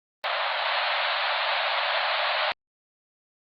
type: band-pass noise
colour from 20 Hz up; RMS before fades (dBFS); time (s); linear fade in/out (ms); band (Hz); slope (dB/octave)
pink; -26; 0.24-2.52; 0; 570 to 4300; 96
effects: Opus 32 kbps